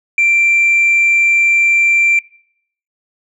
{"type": "tone", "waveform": "sine", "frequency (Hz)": 2356, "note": "D7", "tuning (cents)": 5, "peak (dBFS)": -7, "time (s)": [0.18, 2.19], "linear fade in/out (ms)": 2, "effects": ["noise-tail reverb RT60 0.7 s tail -24 dB re dry", "tanh soft clip ceiling -6 dBFS"]}